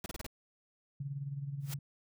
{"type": "noise bursts", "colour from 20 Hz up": "pink", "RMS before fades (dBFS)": -41, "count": 5, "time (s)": [0.04, 0.265], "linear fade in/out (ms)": 2, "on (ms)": 21, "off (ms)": 30}
{"type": "tone with tremolo", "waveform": "sine", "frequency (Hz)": 140, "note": "C#3", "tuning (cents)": 18, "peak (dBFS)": -34, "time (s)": [1, 1.79], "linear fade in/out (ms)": 5, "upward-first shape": "sine", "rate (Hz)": 19, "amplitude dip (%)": 65}
{"type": "noise with exponential growth", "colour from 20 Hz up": "white", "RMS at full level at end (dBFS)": -38, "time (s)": [1.6, 1.74], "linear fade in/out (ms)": 5, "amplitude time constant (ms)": 29}
{"effects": []}